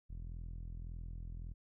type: tone with low-pass filter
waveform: sawtooth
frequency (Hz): 41.78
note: E1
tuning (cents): +24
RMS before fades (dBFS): -45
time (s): 0.09-1.54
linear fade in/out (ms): 20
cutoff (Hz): 140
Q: 0.79
effects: none